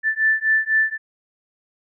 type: beating tone pair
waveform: sine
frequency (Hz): 1760 / 1764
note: A6 / A6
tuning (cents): 0 / +4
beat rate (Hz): 4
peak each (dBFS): -19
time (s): 0.03-0.98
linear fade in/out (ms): 50
effects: none

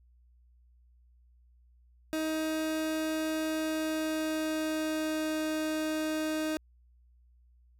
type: tone with pitch glide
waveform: 30% pulse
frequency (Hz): 314.7 to 311.6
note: D#4 to D#4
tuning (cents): +20 to +3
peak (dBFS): -27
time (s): 2.13-6.57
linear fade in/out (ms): 0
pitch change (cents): -17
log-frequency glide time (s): 3.5-5.42
effects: added 60 Hz sine -59 dBFS peak until 7.79 s

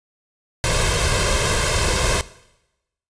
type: noise with comb filter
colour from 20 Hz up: pink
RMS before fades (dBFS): -19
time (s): 0.64-2.21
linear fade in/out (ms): 0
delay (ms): 1.9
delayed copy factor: +0.75
effects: noise-tail reverb RT60 0.9 s tail -18 dB re dry + resampled to 22050 Hz

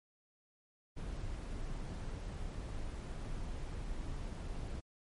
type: noise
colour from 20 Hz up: brown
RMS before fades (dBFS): -41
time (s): 0.96-4.81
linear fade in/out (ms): 20
effects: MP3 48 kbps

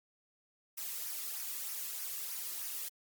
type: noise with flanger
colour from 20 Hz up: blue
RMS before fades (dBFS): -40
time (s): 0.77-2.89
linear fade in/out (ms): 10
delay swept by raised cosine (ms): 0.25 to 1.35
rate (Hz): 3.2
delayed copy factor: -0.5
effects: Opus 48 kbps

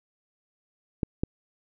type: clicks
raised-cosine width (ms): 3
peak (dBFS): -12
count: 2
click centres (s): 1.032 / 1.235
effects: none

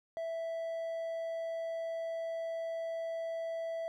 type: tone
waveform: triangle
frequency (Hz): 659.3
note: E5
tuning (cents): 0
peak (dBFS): -33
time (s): 0.17-3.88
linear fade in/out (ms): 0
effects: none

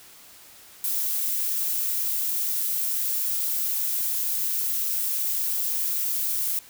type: noise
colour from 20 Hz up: violet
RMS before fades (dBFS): -26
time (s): 0.84-6.59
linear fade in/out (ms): 2
effects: white hiss -49 dBFS RMS until 6.69 s

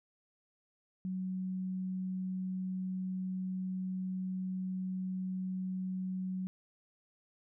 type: tone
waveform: sine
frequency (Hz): 186.2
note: F#3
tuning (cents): +11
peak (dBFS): -34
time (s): 1.05-6.47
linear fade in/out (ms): 0
effects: none

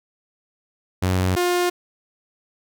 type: tone pair in turn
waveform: sawtooth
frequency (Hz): 92.5 / 354.9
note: F#2 / F4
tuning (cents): 0 / +28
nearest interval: octave + major seventh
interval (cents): 2328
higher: second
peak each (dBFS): -14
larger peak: neither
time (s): 1.02-1.36 / 1.36-1.7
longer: neither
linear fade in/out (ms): 10
effects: none

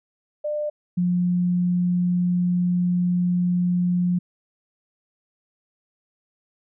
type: tone pair in turn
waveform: sine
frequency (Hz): 598 / 177.79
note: D5 / F3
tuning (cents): +31 / +31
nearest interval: octave + major sixth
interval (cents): 2100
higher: first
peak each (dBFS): -23 / -18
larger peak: second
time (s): 0.44-0.7 / 0.97-4.19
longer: second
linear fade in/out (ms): 10
effects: none

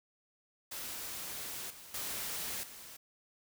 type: noise with level steps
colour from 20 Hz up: white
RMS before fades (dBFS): -42 / -52 / -39 / -50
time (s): 0.71-2.97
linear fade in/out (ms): 10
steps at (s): 1.7 / 1.94 / 2.63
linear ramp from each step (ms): 5
effects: none

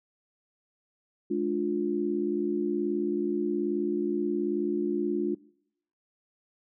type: chord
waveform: sine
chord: D diminished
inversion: second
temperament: just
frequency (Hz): 211.4 / 293.7 / 352.4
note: Ab3 / D4 / F4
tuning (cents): +31 / 0 / +16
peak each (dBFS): -32 / -30 / -28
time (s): 1.3-5.35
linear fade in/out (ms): 10
effects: noise-tail reverb RT60 0.7 s tail -22 dB re dry

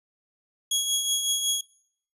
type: tone with tremolo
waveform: 20% pulse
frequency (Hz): 3322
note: G#7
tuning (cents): 0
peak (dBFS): -16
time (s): 0.71-1.61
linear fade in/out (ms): 5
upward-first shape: triangle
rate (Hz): 5.4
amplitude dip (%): 55
effects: noise-tail reverb RT60 0.6 s tail -22 dB re dry + resampled to 32000 Hz

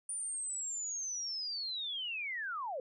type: linear sweep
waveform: sine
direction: down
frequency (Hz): 9397 to 479.2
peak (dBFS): -36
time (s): 0.09-2.8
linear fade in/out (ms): 2
effects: none

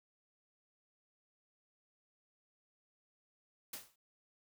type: noise with exponential decay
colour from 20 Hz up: white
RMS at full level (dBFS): -41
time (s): 3.73-3.96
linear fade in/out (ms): 5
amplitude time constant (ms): 50
effects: none

